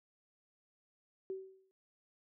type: tone with exponential decay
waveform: sine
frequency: 381.3 Hz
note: G4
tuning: 48 cents flat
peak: -35 dBFS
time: 1.3-1.71 s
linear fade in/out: 0 ms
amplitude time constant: 89 ms
effects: high-pass 200 Hz 12 dB/octave